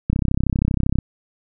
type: click train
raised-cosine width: 5 ms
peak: -6 dBFS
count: 30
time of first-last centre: 0.1-0.987 s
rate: 32.7 Hz
effects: none